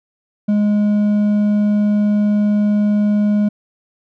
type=tone with hard clipping; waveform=triangle; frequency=207.7 Hz; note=G#3; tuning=in tune; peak=-13 dBFS; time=0.48-3.49 s; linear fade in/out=10 ms; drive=7 dB; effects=none